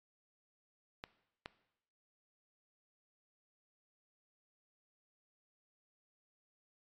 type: clicks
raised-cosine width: 0.3 ms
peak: -26 dBFS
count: 2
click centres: 1.039 / 1.459 s
effects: noise-tail reverb RT60 0.8 s tail -17 dB re dry + MP3 64 kbps